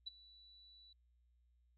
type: tone with ADSR envelope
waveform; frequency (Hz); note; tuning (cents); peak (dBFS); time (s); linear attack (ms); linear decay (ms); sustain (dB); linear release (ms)
sine; 3951; B7; 0; -40; 0.06-0.93; 15; 15; -20; 4
effects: added 60 Hz sine -70 dBFS peak until 1.77 s